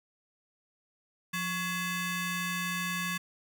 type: ring-modulated tone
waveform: 20% pulse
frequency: 932.3 Hz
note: A#5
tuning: in tune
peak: -23 dBFS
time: 1.33-3.18 s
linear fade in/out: 10 ms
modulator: 755 Hz
effects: none